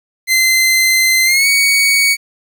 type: tone with pitch glide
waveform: sawtooth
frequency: 2067 to 2241 Hz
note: C7 to C#7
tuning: -22 to +18 cents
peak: -6 dBFS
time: 0.27-2.17 s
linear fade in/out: 50 ms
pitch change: +140 cents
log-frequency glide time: 1.25-1.47 s
effects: 8-bit